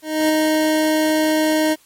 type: tone with ADSR envelope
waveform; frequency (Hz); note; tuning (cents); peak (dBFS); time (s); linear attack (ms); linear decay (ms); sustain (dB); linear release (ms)
25% pulse; 311.1; D#4; 0; -9; 0.02-1.76; 270; 12; -2; 36
effects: white hiss -53 dBFS RMS until 1.85 s + MP3 64 kbps